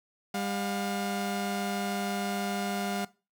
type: tone pair together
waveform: sawtooth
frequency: 199.7 / 712.4 Hz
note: G3 / F5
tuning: +32 / +34 cents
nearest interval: octave + minor seventh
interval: 2202 cents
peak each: -28 / -30 dBFS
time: 0.34-3.05 s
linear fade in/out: 5 ms
effects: noise-tail reverb RT60 0.3 s tail -20 dB re dry